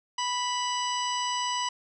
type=harmonic tone; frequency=986 Hz; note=B5; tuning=3 cents flat; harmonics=1 / 2 / 3 / 4 / 5 / 6 / 8; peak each=-29 / -38 / -33 / -45 / -39 / -38 / -41 dBFS; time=0.18-1.69 s; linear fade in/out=5 ms; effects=none